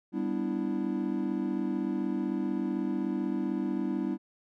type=chord; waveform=triangle; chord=E minor seventh; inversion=first; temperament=equal; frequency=196 / 246.9 / 293.7 / 329.6 Hz; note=G3 / B3 / D4 / E4; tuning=0 / 0 / 0 / 0 cents; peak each=-32 dBFS; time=0.12-4.18 s; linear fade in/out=50 ms; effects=none